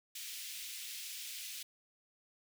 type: high-pass noise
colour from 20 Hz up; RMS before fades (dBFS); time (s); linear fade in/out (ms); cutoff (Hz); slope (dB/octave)
pink; -45; 0.15-1.63; 5; 2500; 24
effects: none